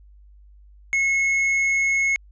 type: tone with tanh clipping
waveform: triangle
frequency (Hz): 2179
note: C#7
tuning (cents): -30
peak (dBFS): -19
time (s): 0.93-2.16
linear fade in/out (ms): 0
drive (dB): 10
effects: added 50 Hz sine -46 dBFS peak until 2.31 s + resampled to 16000 Hz